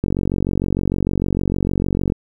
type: click train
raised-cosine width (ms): 3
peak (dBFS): -6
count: 98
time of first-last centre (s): 0.04-2.122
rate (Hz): 46.6
effects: 8-bit